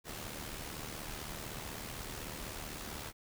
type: noise with amplitude modulation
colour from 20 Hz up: pink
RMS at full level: -41 dBFS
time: 0.04-3.13 s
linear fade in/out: 50 ms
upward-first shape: sine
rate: 75.9 Hz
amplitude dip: 55%
effects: none